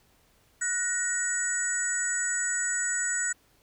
sine tone cluster, 1469 / 1869 / 6950 / 7860 Hz, F#6 / A#6 / A8 / B8, -13 / +4 / -22 / -9 cents, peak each -32 / -33 / -34 / -29 dBFS, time 0.61-3.33 s, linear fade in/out 10 ms, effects pink hiss -64 dBFS RMS until 3.62 s

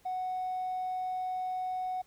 sine tone with hard clipping, 740 Hz, F#5, in tune, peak -32 dBFS, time 0.05-2.02 s, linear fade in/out 10 ms, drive 1 dB, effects pink hiss -65 dBFS RMS until 2.06 s

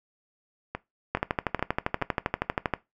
two click trains, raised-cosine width 0.5 ms, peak -9 / -16 dBFS, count 21 / 4, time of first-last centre 1.15-2.737 / 0.75-2.016 s, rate 12.6 / 2.37 Hz, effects noise-tail reverb RT60 0.2 s tail -19 dB re dry

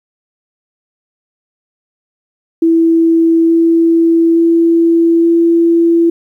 sine tone with pitch steps, 329.6 / 331.7 / 333.8 / 335.9 Hz, E4 / E4 / E4 / E4, 0 / +11 / +22 / +33 cents, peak -6 dBFS, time 2.62-6.1 s, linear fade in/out 5 ms, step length 870 ms, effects 8-bit

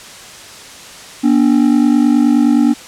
triangle ring-modulated tone, 266 Hz, C4, 29 cents sharp, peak -3 dBFS, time 1.23-2.74 s, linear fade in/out 20 ms, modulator 24.8 Hz, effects white hiss -34 dBFS RMS until 2.87 s + low-pass 8000 Hz 12 dB/octave

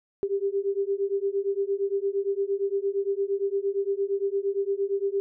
sine beating tone pair, 392 / 400.7 Hz, G4 / G4, 0 / +38 cents, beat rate 8.7 Hz, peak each -27 dBFS, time 0.23-5.2 s, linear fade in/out 0 ms, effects none

